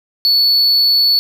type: tone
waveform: triangle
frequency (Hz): 4435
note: C#8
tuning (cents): 0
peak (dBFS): -8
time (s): 0.25-1.19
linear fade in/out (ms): 0
effects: none